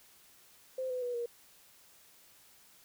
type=tone with pitch steps; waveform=sine; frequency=519 / 503.6 / 488.7 / 474.3 Hz; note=C5 / B4 / B4 / A#4; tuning=-14 / +34 / -18 / +30 cents; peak=-33 dBFS; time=0.78-1.26 s; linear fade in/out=5 ms; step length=120 ms; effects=white hiss -61 dBFS RMS until 2.84 s